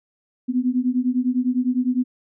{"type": "beating tone pair", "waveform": "sine", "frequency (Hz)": [246, 255.9], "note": ["B3", "C4"], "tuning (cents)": [-7, -38], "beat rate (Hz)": 9.9, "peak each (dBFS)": -21, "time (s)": [0.48, 2.04], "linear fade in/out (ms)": 20, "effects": []}